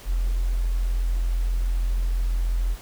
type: tone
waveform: sine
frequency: 43.05 Hz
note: F1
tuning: 24 cents flat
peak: -20 dBFS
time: 0.05-2.77 s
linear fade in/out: 50 ms
effects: pink hiss -45 dBFS RMS until 2.81 s